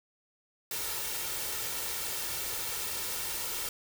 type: noise with comb filter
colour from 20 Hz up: white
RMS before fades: -35 dBFS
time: 0.71-3.69 s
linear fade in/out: 2 ms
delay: 2.2 ms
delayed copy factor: +0.5
effects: none